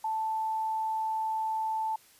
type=tone; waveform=sine; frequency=880 Hz; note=A5; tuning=in tune; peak=-28 dBFS; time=0.04-1.96 s; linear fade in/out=5 ms; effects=white hiss -59 dBFS RMS until 2.19 s + resampled to 32000 Hz